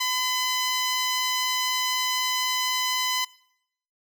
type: tone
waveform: 10% pulse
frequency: 1012 Hz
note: B5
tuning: 42 cents sharp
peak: -15 dBFS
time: 0-3.25 s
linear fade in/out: 10 ms
effects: noise-tail reverb RT60 0.7 s tail -20 dB re dry